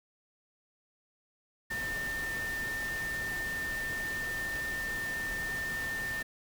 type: tone in noise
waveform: sine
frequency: 1802 Hz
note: A6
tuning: 41 cents sharp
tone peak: -33 dBFS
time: 1.7-6.23 s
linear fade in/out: 10 ms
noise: pink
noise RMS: -42 dBFS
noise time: 1.7-6.23 s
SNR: +6 dB
effects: none